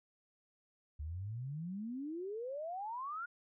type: exponential sweep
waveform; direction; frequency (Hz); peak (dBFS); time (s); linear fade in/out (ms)
sine; up; 71.1 to 1447; -39; 0.99-3.26; 10
effects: none